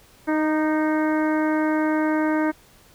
harmonic tone with a mistuned harmonic, 310 Hz, D#4, 6 cents flat, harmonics 1 / 2 / 3 / 4 / 5 / 6 / 7, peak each -20 / -27 / -29 / -34 / -31 / -36 / -38 dBFS, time 0.27-2.52 s, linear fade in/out 20 ms, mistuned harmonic 4, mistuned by -23 cents, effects pink hiss -53 dBFS RMS until 2.94 s

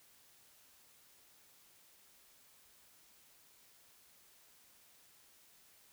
silence, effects white hiss -65 dBFS RMS until 5.92 s

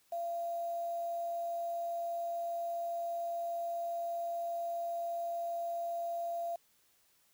sine tone with quantisation, 683 Hz, F5, 39 cents flat, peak -34 dBFS, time 0.12-6.56 s, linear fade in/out 5 ms, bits 9, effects white hiss -70 dBFS RMS until 7.33 s

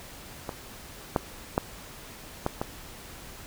clicks, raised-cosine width 1 ms, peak -17 / -8 / -8 / -11 / -14 dBFS, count 5, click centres 0.492 / 1.162 / 1.579 / 2.464 / 2.615 s, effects pink hiss -45 dBFS RMS until 3.46 s

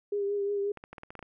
sine tone with vibrato, 404 Hz, G#4, 48 cents flat, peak -27 dBFS, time 0.12-0.72 s, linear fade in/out 5 ms, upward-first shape triangle, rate 5.6 Hz, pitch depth 32 cents each way
clicks, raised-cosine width 0.5 ms, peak -28 dBFS, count 9, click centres 0.773 / 0.839 / 0.93 / 0.982 / 1.034 / 1.105 / 1.153 / 1.192 / 1.227 s
effects none

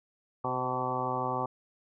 harmonic tone with a mistuned harmonic, 126.9 Hz, B2, 47 cents sharp, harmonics 1 / 2 / 3 / 4 / 5 / 6 / 7 / 8 / 9, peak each -39 / -40 / -39 / -38 / -41 / -36 / -35 / -40 / -35 dBFS, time 0.44-1.46 s, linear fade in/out 5 ms, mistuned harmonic 4, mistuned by +25 cents, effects none

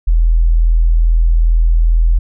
sine tone, 41.2 Hz, E1, in tune, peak -7 dBFS, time 0.07-2.19 s, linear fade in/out 10 ms, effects none

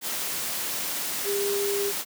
sine tone in noise, 402.5 Hz, G4, 46 cents sharp, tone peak -25 dBFS, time 1.24-1.93 s, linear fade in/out 50 ms, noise white, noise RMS -30 dBFS, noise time 0.01-2.05 s, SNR +2 dB, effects high-pass 150 Hz 12 dB/octave

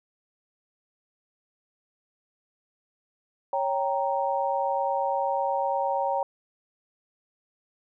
sine chord, G diminished, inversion second, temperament equal, 554.4 / 784 / 932.3 Hz, Db5 / G5 / Bb5, 0 / 0 / 0 cents, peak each -28 dBFS, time 3.53-6.23 s, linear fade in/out 2 ms, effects none

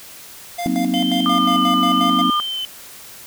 square tone with tremolo, 698.5 Hz, F5, in tune, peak -23 dBFS, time 0.58-2.22 s, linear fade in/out 10 ms, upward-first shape square, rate 5.6 Hz, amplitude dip 80%
sine chord, C half-diminished seventh, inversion second, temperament equal with one note detuned, 185 / 235.9 / 261.6 / 311.1 Hz, Gb3 / Bb3 / C4 / Eb4, 0 / +21 / 0 / 0 cents, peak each -24 / -23 / -20 / -24 dBFS, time 0.66-2.3 s, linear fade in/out 0 ms
sine tone with vibrato, 3065 Hz, G7, 40 cents flat, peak -22 dBFS, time 0.94-2.65 s, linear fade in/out 0 ms, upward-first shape sine, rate 0.91 Hz, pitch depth 38 cents each way
sine tone, 1207 Hz, D6, 47 cents sharp, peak -16 dBFS, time 1.26-2.4 s, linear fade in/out 0 ms
effects white hiss -39 dBFS RMS until 3.26 s

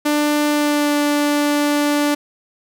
sawtooth tone with pitch glide, 296.3 to 292.4 Hz, D4 to D4, +15 to -7 cents, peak -11 dBFS, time 0.05-2.15 s, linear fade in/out 10 ms, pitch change -22 cents, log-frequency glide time 0.48-0.95 s, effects none

